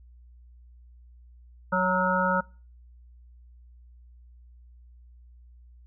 harmonic tone with a mistuned harmonic, 185 Hz, F#3, in tune, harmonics 1 / 3 / 5 / 7 / 8, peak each -28 / -28 / -28 / -28 / -28 dBFS, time 1.72-2.41 s, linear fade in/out 10 ms, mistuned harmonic 8, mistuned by -50 cents, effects noise-tail reverb RT60 0.4 s tail -25 dB re dry + added 60 Hz sine -49 dBFS peak until 5.86 s

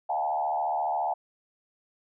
sine tone with frequency modulation, 782 Hz, G5, 4 cents flat, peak -25 dBFS, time 0.09-1.14 s, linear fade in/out 10 ms, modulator 74.4 Hz, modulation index 1.6, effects none

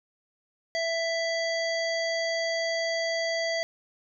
harmonic tone, 662 Hz, E5, 7 cents sharp, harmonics 1 / 3 / 5 / 7 / 9 / 10, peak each -28 / -31 / -40 / -35 / -47 / -45 dBFS, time 0.75-3.63 s, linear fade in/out 0 ms, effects none

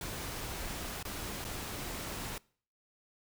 pink noise with dropouts, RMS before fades -40 dBFS, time 0.01-2.38 s, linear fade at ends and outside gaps 2 ms, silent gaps 1.028-1.051 / 1.444-1.449 s, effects noise-tail reverb RT60 0.5 s tail -24 dB re dry

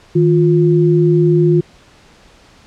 sine tone pair together, 156.9 / 352.2 Hz, D#3 / F4, +15 / +15 cents, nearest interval octave + major second, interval 1400 cents, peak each -11 dBFS, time 0.15-1.61 s, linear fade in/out 10 ms, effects pink hiss -46 dBFS RMS until 2.66 s + low-pass 6000 Hz 12 dB/octave

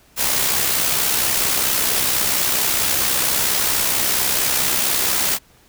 white noise with amplitude modulation, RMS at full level -17 dBFS, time 0.16-5.39 s, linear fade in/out 50 ms, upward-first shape sine, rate 64.4 Hz, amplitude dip 40%, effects pink hiss -53 dBFS RMS until 5.68 s

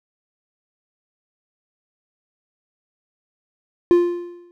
triangle tone with exponential decay, 349.2 Hz, F4, in tune, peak -6 dBFS, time 3.91-4.51 s, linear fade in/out 0 ms, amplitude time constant 130 ms, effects none

